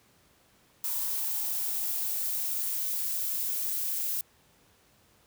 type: noise with high-pass filter sweep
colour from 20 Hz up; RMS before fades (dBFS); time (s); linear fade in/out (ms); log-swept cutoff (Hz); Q
violet; -31; 0.84-4.21; 2; 980 to 380; 8.3
effects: pink hiss -63 dBFS RMS until 5.26 s + high-pass 60 Hz 12 dB/octave